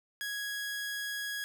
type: tone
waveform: sawtooth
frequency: 1661.2 Hz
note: G#6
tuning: in tune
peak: -31 dBFS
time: 0.21-1.44 s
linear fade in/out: 0 ms
effects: none